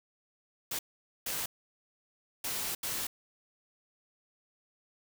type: noise bursts at uneven times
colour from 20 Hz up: white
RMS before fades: -35 dBFS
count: 4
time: 0.71-0.79 / 1.26-1.46 / 2.44-2.75 / 2.83-3.07 s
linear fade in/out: 5 ms
effects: none